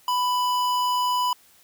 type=tone with notch filter; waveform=square; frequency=993 Hz; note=B5; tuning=9 cents sharp; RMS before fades=-23 dBFS; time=0.08-1.33 s; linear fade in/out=2 ms; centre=9500 Hz; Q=1.5; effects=white hiss -56 dBFS RMS until 1.63 s